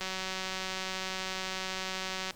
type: click train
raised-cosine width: 0.2 ms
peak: -18 dBFS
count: 433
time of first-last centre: 0.01-2.308 s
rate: 188 Hz
effects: pink hiss -55 dBFS RMS until 2.35 s